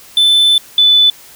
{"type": "tone pair in turn", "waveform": ["triangle", "sine"], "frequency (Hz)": [3520, 3494], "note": ["A7", "A7"], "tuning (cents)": [0, -13], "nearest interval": "unison", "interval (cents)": 13, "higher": "first", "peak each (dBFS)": -5, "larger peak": "neither", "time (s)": [[0.17, 0.58], [0.78, 1.1]], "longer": "first", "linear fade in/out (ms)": 2, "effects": ["white hiss -39 dBFS RMS until 1.35 s"]}